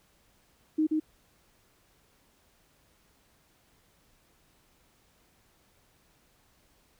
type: tone with echo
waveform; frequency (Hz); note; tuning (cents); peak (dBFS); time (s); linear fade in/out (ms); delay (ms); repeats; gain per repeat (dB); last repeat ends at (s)
sine; 311.1; D#4; 0; -22; 0.78-0.87; 10; 130; 1; -2; 1
effects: pink hiss -66 dBFS RMS until 6.99 s